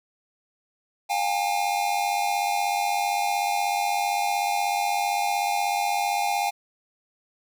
square tone cluster, 712 / 809 / 885 Hz, F5 / G#5 / A5, +33 / -46 / +10 cents, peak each -29 / -25 / -34 dBFS, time 1.09-6.51 s, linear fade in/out 20 ms, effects none

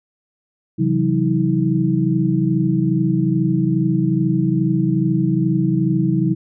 sine tone cluster, 134.3 / 166.1 / 188.5 / 320 Hz, C3 / E3 / F#3 / D#4, +46 / +13 / +32 / +49 cents, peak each -20 dBFS, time 0.78-6.35 s, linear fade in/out 20 ms, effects none

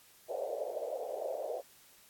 pink band-pass noise, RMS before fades -38 dBFS, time 0.28-1.62 s, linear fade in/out 20 ms, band 470 to 670 Hz, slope 48 dB/octave, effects white hiss -61 dBFS RMS until 2.09 s + AAC 64 kbps

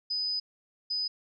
sine tone bursts at uneven times, 4997 Hz, D#8, 7 cents sharp, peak -28 dBFS, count 2, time 0.1-0.4 / 0.9-1.08 s, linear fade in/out 10 ms, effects none

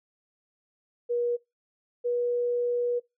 sine tone pair in turn, 479.8 / 484 Hz, A#4 / B4, +50 / -35 cents, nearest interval unison, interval 15 cents, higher second, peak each -24 dBFS, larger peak neither, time 1.09-1.37 / 2.04-3 s, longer second, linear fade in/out 20 ms, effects noise-tail reverb RT60 0.2 s tail -22 dB re dry

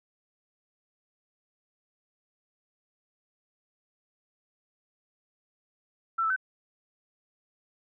sine tone with pitch steps, 1341 / 1316 / 1525 Hz, E6 / E6 / G6, +29 / -3 / -48 cents, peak -24 dBFS, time 6.18-6.363 s, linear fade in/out 10 ms, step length 61 ms, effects none

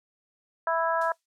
harmonic tone, 329.6 Hz, E4, in tune, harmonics 2 / 3 / 4 / 5, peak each -27 / -28 / -30 / -32 dBFS, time 0.67-1.12 s, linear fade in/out 2 ms
violet noise with exponential decay, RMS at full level -35 dBFS, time 1.01-1.26 s, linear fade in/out 5 ms, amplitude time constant 53 ms
effects noise-tail reverb RT60 0.1 s tail -22 dB re dry + low-pass 6000 Hz 12 dB/octave

